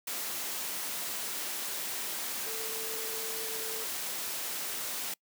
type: tone in noise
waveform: sine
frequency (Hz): 445.3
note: A4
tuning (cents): +21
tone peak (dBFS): -42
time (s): 2.46-3.84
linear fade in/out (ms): 5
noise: white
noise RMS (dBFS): -36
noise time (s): 0.07-5.14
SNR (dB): -9
effects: noise-tail reverb RT60 0.1 s tail -26 dB re dry + high-pass 200 Hz 12 dB/octave